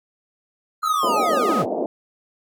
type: linear sweep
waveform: square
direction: down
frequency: 1396.9 to 91.4 Hz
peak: -23 dBFS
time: 0.82-1.66 s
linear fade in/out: 50 ms
type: tone with vibrato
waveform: sine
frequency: 1244.5 Hz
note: D#6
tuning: in tune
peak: -20 dBFS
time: 0.83-1.62 s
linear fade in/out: 2 ms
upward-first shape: square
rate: 3 Hz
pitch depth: 16 cents each way
type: band-pass noise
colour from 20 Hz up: white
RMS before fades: -24 dBFS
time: 1.03-1.86 s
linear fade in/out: 2 ms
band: 210 to 730 Hz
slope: 48 dB/octave
effects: none